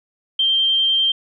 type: tone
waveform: sine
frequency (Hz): 3155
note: G7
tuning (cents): +10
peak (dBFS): -14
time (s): 0.39-1.12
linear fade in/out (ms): 5
effects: none